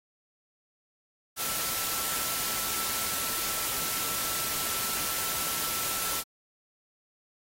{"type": "tone in noise", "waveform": "sine", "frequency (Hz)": 1332, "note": "E6", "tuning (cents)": 18, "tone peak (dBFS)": -41, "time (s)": [1.36, 6.24], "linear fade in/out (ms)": 50, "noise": "white", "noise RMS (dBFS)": -31, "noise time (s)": [1.36, 6.24], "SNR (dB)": -13, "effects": ["AAC 48 kbps"]}